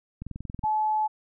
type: click train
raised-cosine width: 5 ms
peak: -23 dBFS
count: 10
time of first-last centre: 0.22-0.639 s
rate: 21.5 Hz
type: tone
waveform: sine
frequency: 860 Hz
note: A5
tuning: 40 cents flat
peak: -22 dBFS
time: 0.63-1.08 s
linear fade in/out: 20 ms
effects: none